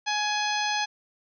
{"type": "harmonic tone with a mistuned harmonic", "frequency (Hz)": 838, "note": "G#5", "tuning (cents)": 15, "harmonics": [1, 2, 3, 4, 5, 6, 7], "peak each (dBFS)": [-28, -31, -33, -34, -35, -36, -36], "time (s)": [0.06, 0.86], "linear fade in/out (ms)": 20, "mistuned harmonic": 7, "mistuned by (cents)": 76, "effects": []}